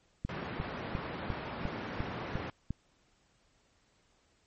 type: click train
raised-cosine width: 5 ms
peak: -21 dBFS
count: 8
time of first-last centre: 0.25-2.706 s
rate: 2.85 Hz
type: band-pass noise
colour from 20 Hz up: pink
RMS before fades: -40 dBFS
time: 0.29-2.5 s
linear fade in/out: 2 ms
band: 100 to 2100 Hz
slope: 12 dB/octave
effects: pink hiss -70 dBFS RMS until 4.46 s + MP3 32 kbps